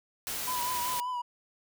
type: noise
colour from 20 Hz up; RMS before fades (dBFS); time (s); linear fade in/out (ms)
white; -35; 0.27-1; 0
type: tone with vibrato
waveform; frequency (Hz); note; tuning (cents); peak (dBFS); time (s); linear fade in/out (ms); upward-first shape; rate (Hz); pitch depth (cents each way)
triangle; 987.8; B5; 0; -29; 0.47-1.22; 10; triangle; 5.2; 48
effects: none